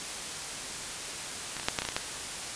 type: clicks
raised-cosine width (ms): 0.2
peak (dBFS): -18 / -18 / -22 / -7 / -9 / -13 / -15 / -13 / -22 / -10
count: 10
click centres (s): 1.567 / 1.598 / 1.631 / 1.685 / 1.788 / 1.82 / 1.851 / 1.888 / 1.921 / 1.965
effects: white hiss -37 dBFS RMS until 2.55 s + resampled to 22050 Hz